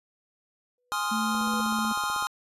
sine tone with exponential growth, 493 Hz, B4, 3 cents flat, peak -36 dBFS, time 0.78-1.61 s, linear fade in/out 1 ms, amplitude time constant 180 ms
square chord, F minor seventh, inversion first, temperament equal, 830.6 / 1046.5 / 1244.5 / 1396.9 Hz, Ab5 / C6 / Eb6 / F6, 0 / 0 / 0 / 0 cents, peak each -35 / -33 / -32 / -33 dBFS, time 0.92-2.27 s, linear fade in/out 0 ms
sine tone, 220 Hz, A3, in tune, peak -28 dBFS, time 1.11-1.93 s, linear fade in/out 10 ms
click train, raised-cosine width 1 ms, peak -28 dBFS, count 15, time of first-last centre 1.35-2.225 s, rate 16 Hz
effects resampled to 32000 Hz

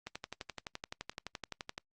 click train, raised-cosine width 0.2 ms, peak -22 dBFS, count 21, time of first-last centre 0.07-1.779 s, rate 11.7 Hz, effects noise-tail reverb RT60 0.1 s tail -25 dB re dry + Opus 32 kbps

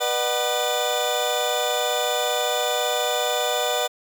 35% pulse tone cluster, 488.4 / 603 / 747 / 3530 Hz, B4 / D5 / F#5 / A7, -19 / +46 / +16 / +5 cents, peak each -25 dBFS, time 0-3.88 s, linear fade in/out 20 ms, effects none

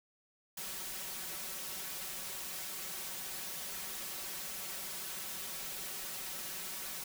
white noise with comb filter, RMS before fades -42 dBFS, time 0.57-7.04 s, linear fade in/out 5 ms, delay 5.3 ms, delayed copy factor +0.95, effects none

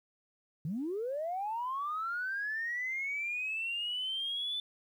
sine linear sweep, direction up, 140 to 3520 Hz, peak -32 dBFS, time 0.65-4.6 s, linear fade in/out 2 ms, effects tanh soft clip ceiling -28 dBFS + 11-bit

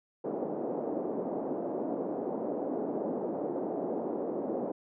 pink band-pass noise, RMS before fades -34 dBFS, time 0.24-4.72 s, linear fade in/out 10 ms, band 250 to 660 Hz, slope 24 dB/octave, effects none

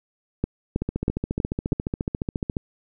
two click trains, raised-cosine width 3 ms, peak -12 / -9 dBFS, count 26 / 5, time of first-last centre 0.82-2.568 / 0.44-1.722 s, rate 14.3 / 3.12 Hz, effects none

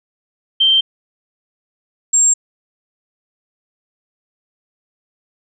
sine tone pair in turn, 3136 / 7459 Hz, G7 / A#8, 0 / 0 cents, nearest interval octave + minor third, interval 1500 cents, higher second, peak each -9 dBFS, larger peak neither, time 0.6-0.81 / 2.13-2.34 s, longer neither, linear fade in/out 10 ms, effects none

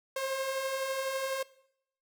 sawtooth beating tone pair, 523.3 / 535.3 Hz, C5 / C5, 0 / +39 cents, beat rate 12 Hz, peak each -36 / -28 dBFS, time 0.16-1.43 s, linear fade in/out 5 ms, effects noise-tail reverb RT60 0.7 s tail -20 dB re dry

